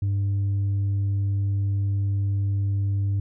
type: tone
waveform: sine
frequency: 99.4 Hz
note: G2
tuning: 25 cents sharp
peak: -18 dBFS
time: 0.02-3.2 s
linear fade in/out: 5 ms
effects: tanh soft clip ceiling -20 dBFS